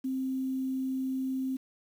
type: tone with quantisation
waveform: sine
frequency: 262.7 Hz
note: C4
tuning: 7 cents sharp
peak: -29 dBFS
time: 0.04-1.57 s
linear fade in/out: 10 ms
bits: 9
effects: none

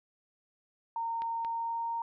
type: tone with pitch glide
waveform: sine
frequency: 919 to 925.4 Hz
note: A#5 to A#5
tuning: -25 to -13 cents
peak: -31 dBFS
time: 0.96-2.02 s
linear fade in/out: 2 ms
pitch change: +12 cents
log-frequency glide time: 1.42-1.88 s
type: clicks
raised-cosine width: 0.3 ms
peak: -29 / -29 dBFS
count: 2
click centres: 1.22 / 1.448 s
effects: none

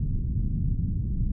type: low-pass noise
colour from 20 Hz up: pink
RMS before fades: -26 dBFS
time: 0-1.32 s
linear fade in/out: 5 ms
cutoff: 190 Hz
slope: 24 dB/octave
effects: none

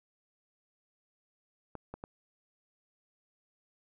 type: clicks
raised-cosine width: 1 ms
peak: -27 dBFS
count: 3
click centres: 1.753 / 1.94 / 2.039 s
effects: none

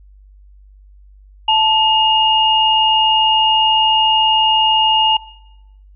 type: tone pair together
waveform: sine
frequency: 880.3 / 2847 Hz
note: A5 / F7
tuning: +1 / +33 cents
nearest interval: octave + minor sixth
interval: 2032 cents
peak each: -13 / -13 dBFS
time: 1.48-5.17 s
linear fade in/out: 5 ms
effects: noise-tail reverb RT60 0.9 s tail -20 dB re dry + added 49 Hz sine -41 dBFS peak until 5.95 s

